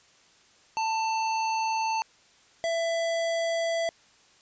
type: tone pair in turn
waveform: square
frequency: 889 / 666 Hz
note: A5 / E5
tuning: +18 / +18 cents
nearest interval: perfect fourth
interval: 500 cents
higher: first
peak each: -26 dBFS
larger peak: neither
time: 0.77-2.02 / 2.64-3.89 s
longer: neither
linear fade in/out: 0 ms
effects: white hiss -59 dBFS RMS until 4.41 s + resampled to 16000 Hz